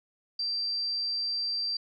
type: tone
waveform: sine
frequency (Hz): 4699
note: D8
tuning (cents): 0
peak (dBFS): -28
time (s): 0.39-1.77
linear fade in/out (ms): 5
effects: none